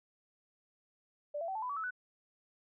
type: tone with pitch steps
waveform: sine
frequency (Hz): 587.3 / 670.7 / 766 / 874.9 / 999.2 / 1141.2 / 1303.3 / 1488.5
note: D5 / E5 / G5 / A5 / B5 / C#6 / E6 / F#6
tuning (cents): 0 / +30 / -40 / -10 / +20 / +50 / -20 / +10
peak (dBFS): -35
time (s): 1.34-1.908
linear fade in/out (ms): 10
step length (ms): 71
effects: none